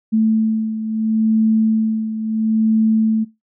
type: beating tone pair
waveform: sine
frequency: 220 / 220.74 Hz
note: A3 / A3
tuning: 0 / +6 cents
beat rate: 0.74 Hz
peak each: -15 / -21 dBFS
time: 0.12-3.25 s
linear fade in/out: 20 ms
effects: noise-tail reverb RT60 0.2 s tail -19 dB re dry